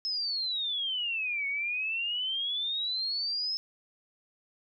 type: exponential two-way sweep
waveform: sine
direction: down then up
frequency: 5230 to 2208 to 5230 Hz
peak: -29 dBFS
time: 0.05-3.57 s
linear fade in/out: 0 ms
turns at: 1.47 s
effects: none